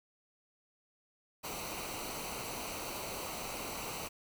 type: noise with comb filter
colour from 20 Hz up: pink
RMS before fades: -41 dBFS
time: 1.43-4.09 s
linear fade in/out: 20 ms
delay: 0.58 ms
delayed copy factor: -0.65
effects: none